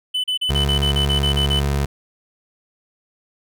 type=tone bursts; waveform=triangle; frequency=3007 Hz; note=F#7; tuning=27 cents sharp; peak=-17 dBFS; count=11; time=0.14-1.6 s; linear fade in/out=10 ms; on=100 ms; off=36 ms
type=tone; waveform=25% pulse; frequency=70.2 Hz; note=C#2; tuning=22 cents sharp; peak=-14 dBFS; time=0.49-1.86 s; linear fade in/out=10 ms
effects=none